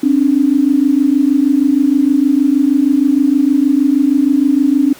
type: tone pair together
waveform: sine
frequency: 267.3 / 293.7 Hz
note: C4 / D4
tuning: +37 / 0 cents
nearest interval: major second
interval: 163 cents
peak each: -11 dBFS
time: 0.03-4.93 s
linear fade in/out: 5 ms
effects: pink hiss -38 dBFS RMS until 4.99 s + high-pass 150 Hz 12 dB/octave